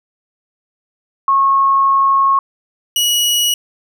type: tone pair in turn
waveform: sine / sawtooth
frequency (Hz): 1092 / 2915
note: C#6 / F#7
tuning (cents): -26 / -26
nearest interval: octave + perfect fourth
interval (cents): 1700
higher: second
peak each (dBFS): -9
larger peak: neither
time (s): 1.28-2.39 / 2.96-3.54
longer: first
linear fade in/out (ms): 2
effects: none